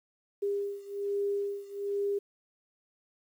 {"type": "beating tone pair", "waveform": "sine", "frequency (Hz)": [402.3, 403.5], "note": ["G4", "G#4"], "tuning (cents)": [45, -50], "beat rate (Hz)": 1.2, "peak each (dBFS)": [-32, -34], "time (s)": [0.42, 2.19], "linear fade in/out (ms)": 10, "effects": ["10-bit"]}